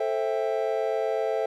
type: chord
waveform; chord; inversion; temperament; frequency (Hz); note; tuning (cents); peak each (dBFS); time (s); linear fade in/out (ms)
triangle; A minor seventh; none; just; 440 / 528 / 660 / 792; A4 / C5 / E5 / G5; 0 / +16 / +2 / +18; -26 / -28 / -27 / -32; 0-1.46; 5
effects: none